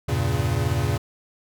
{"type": "chord", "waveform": "square", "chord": "E diminished seventh", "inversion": "none", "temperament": "equal", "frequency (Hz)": [82.41, 98, 116.54, 138.59], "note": ["E2", "G2", "Bb2", "Db3"], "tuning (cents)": [0, 0, 0, 0], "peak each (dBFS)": [-28, -28, -26, -27], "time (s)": [0.08, 0.98], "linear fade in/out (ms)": 10, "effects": []}